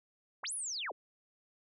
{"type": "linear two-way sweep", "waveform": "sine", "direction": "up then down", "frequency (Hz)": [246.9, 10860, 246.9], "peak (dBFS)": -36, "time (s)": [0.43, 0.92], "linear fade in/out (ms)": 10, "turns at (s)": 0.53, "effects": []}